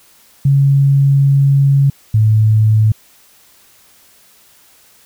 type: tone pair in turn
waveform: sine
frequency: 138.8 / 108.7 Hz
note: C#3 / A2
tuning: +3 / -21 cents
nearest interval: major third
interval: 424 cents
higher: first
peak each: -7 dBFS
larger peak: neither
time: 0.45-1.9 / 2.14-2.92 s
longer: first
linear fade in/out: 5 ms
effects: white hiss -48 dBFS RMS until 5.05 s